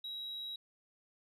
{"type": "tone", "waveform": "sine", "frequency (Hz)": 3855, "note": "B7", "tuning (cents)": -43, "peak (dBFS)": -38, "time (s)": [0.04, 0.56], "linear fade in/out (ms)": 5, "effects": ["tanh soft clip ceiling -38 dBFS"]}